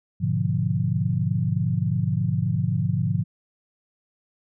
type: chord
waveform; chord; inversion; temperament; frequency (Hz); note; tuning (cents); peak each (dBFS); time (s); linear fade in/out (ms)
sine; G# diminished seventh; none; equal; 103.83 / 123.47 / 146.83 / 174.61; G#2 / B2 / D3 / F3; 0 / 0 / 0 / 0; -26; 0.2-3.24; 20
effects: none